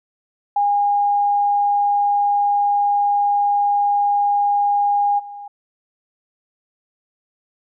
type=tone with level steps; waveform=sine; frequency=815 Hz; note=G#5; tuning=33 cents flat; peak=-14 / -31 dBFS; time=0.56-5.48 s; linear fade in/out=5 ms; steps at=5.18 s; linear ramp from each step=20 ms; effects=none